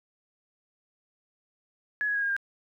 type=tone with pitch steps; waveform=sine; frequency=1692 / 1668.7 / 1645.7 / 1623.1 / 1600.7 Hz; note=G#6 / G#6 / G#6 / G#6 / G6; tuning=+32 / +8 / -16 / -40 / +36 cents; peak=-25 dBFS; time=2.01-2.365 s; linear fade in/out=0 ms; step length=71 ms; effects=11-bit